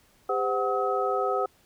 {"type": "tone cluster", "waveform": "sine", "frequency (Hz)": [400, 513, 744, 1277], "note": ["G4", "C5", "F#5", "D#6"], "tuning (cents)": [35, -34, 9, 45], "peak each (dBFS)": -29, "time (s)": [0.29, 1.46], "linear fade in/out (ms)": 5, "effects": ["pink hiss -62 dBFS RMS until 1.65 s"]}